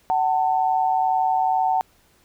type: tone pair together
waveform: sine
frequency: 751.8 / 894 Hz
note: F#5 / A5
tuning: +27 / +27 cents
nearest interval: minor third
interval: 300 cents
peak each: -19 / -22 dBFS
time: 0.1-1.81 s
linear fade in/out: 0 ms
effects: pink hiss -59 dBFS RMS until 2.24 s